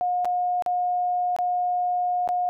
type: tone with dropouts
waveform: sine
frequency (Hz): 718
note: F5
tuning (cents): +48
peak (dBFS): -21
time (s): 0.01-2.49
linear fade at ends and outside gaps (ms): 0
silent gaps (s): 0.247-0.254 / 0.623-0.662 / 1.364-1.387 / 2.276-2.289
effects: none